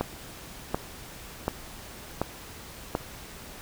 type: click train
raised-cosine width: 1 ms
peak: -11 dBFS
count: 5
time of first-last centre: 0.01-2.951 s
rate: 1.36 Hz
effects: pink hiss -44 dBFS RMS until 3.61 s